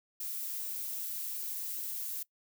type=noise; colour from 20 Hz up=violet; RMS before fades=-38 dBFS; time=0.2-2.23 s; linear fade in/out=5 ms; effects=noise-tail reverb RT60 0.1 s tail -21 dB re dry